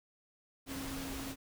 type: tone in noise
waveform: sine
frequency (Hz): 270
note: C#4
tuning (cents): -45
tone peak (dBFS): -42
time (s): 0.66-1.36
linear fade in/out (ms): 50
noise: pink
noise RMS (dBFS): -43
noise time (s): 0.66-1.36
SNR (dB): -2
effects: none